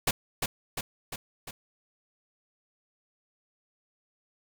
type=noise with echo; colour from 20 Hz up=pink; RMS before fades=-25 dBFS; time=0.07-0.11 s; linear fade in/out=5 ms; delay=350 ms; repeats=4; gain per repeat=-4 dB; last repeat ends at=1.51 s; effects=none